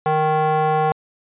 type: tone with band-pass filter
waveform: square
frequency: 155.1 Hz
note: D#3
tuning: 5 cents flat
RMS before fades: -18 dBFS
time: 0.06-0.92 s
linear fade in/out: 0 ms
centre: 770 Hz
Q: 2.2
effects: resampled to 8000 Hz